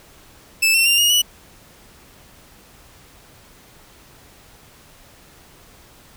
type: tone with pitch steps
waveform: sawtooth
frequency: 2631 / 2707 / 2784 / 2864 / 2946 Hz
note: E7 / E7 / F7 / F7 / F#7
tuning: -4 / +45 / -6 / +43 / -8 cents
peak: -10 dBFS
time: 0.62-1.22 s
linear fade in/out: 10 ms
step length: 120 ms
effects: pink hiss -48 dBFS RMS until 6.16 s